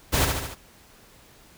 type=noise with echo; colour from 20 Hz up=pink; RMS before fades=-22 dBFS; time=0.12-0.26 s; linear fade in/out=20 ms; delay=73 ms; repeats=4; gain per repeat=-4 dB; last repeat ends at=0.552 s; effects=pink hiss -53 dBFS RMS until 1.57 s